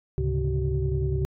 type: tone cluster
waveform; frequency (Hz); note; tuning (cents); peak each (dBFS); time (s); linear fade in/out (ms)
sine; 70.4 / 104.2 / 133.9 / 144.3 / 380.8; C#2 / G#2 / C3 / D3 / F#4; +27 / +6 / +40 / -30 / +50; -26 / -32 / -27 / -33 / -30; 0.18-1.25; 0
effects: tanh soft clip ceiling -14 dBFS